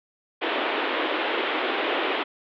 pink band-pass noise, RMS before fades -26 dBFS, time 0.41-2.24 s, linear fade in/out 20 ms, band 290 to 3500 Hz, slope 48 dB/octave, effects none

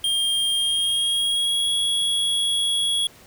square tone with pitch glide, 3210 to 3335 Hz, G7 to G#7, +40 to +7 cents, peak -20 dBFS, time 0.04-3.07 s, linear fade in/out 2 ms, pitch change +67 cents, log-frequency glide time 0.54-1.73 s, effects pink hiss -49 dBFS RMS until 3.26 s

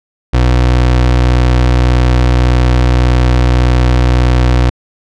30% pulse tone, 61.74 Hz, B1, in tune, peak -4 dBFS, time 0.33-4.7 s, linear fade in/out 10 ms, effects low-pass 5000 Hz 12 dB/octave

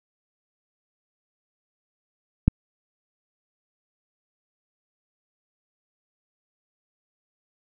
click, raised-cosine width 5 ms, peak -3 dBFS, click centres 2.48 s, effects none

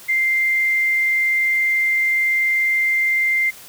sine tone, 2093 Hz, C7, in tune, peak -15 dBFS, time 0.08-3.51 s, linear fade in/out 20 ms, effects white hiss -41 dBFS RMS until 3.68 s

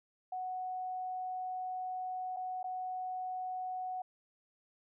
sine tone with dropouts, 740 Hz, F#5, in tune, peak -36 dBFS, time 0.32-4.02 s, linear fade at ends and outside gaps 5 ms, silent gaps 2.364-2.368 / 2.63-2.641 s, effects none

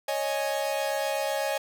45% pulse chord, C# suspended second, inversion none, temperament equal, 554.4 / 622.3 / 830.6 Hz, C#5 / D#5 / G#5, 0 / 0 / 0 cents, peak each -30 / -31 / -32 dBFS, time 0.08-1.58 s, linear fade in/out 5 ms, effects none

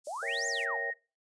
white high-pass noise, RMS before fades -49 dBFS, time 0.04-0.66 s, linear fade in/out 20 ms, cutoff 5200 Hz, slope 24 dB/octave
sine exponential two-way sweep, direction up then down, 554.4 to 7400 to 733 Hz, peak -35 dBFS, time 0.07-0.77 s, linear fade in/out 2 ms, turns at 0.47 s
sine chord, A# diminished seventh, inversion none, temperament equal, 466.2 / 554.4 / 659.3 / 784 Hz, A#4 / C#5 / E5 / G5, 0 / 0 / 0 / 0 cents, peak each -40 / -40 / -42 / -43 dBFS, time 0.22-0.91 s, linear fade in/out 10 ms
sine tone, 1864.7 Hz, A#6, in tune, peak -33 dBFS, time 0.26-0.94 s, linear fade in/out 20 ms
effects noise-tail reverb RT60 0.3 s tail -20 dB re dry + resampled to 22050 Hz

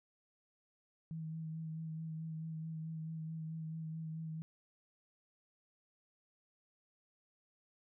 sine tone with vibrato, 160 Hz, D#3, 49 cents sharp, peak -40 dBFS, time 1.11-4.42 s, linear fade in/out 0 ms, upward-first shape sine, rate 4.6 Hz, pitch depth 21 cents each way, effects none

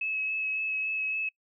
sine tone with vibrato, 2581 Hz, E7, 37 cents flat, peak -28 dBFS, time 0.01-1.29 s, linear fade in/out 5 ms, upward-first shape sine, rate 3.6 Hz, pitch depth 13 cents each way, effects noise-tail reverb RT60 0.1 s tail -26 dB re dry

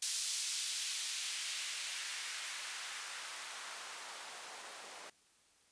blue noise with band-pass filter sweep, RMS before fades -42 dBFS, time 0.02-5.1 s, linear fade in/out 5 ms, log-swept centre 4900 to 590 Hz, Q 0.98, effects white hiss -69 dBFS RMS until 5.71 s + resampled to 22050 Hz

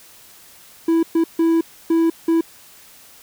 triangle tone bursts at uneven times, 329.6 Hz, E4, in tune, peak -11 dBFS, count 5, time 0.88-1.03 / 1.15-1.24 / 1.39-1.61 / 1.9-2.1 / 2.28-2.41 s, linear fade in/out 5 ms, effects white hiss -46 dBFS RMS until 3.22 s

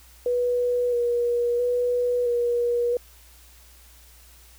sine tone with vibrato, 484 Hz, B4, 35 cents flat, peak -20 dBFS, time 0.26-2.97 s, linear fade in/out 2 ms, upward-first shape square, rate 0.75 Hz, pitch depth 19 cents each way, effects added 60 Hz sine -51 dBFS peak until 4.58 s + white hiss -53 dBFS RMS until 4.58 s

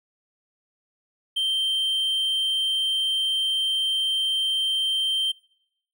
triangle tone, 3136 Hz, G7, in tune, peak -20 dBFS, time 1.36-5.32 s, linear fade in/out 10 ms, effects noise-tail reverb RT60 0.8 s tail -24 dB re dry

